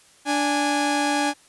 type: tone pair together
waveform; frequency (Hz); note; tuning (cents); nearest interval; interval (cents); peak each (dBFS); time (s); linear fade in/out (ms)
sawtooth; 292 / 826; D4 / G#5; -10 / -10; octave + tritone; 1800; -19; 0.25-1.34; 50
effects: white hiss -54 dBFS RMS until 1.48 s + resampled to 24000 Hz